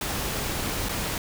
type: noise with dropouts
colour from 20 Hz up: pink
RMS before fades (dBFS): -29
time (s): 0.01-1.18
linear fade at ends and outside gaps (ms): 2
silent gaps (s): 0.887-0.892
effects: none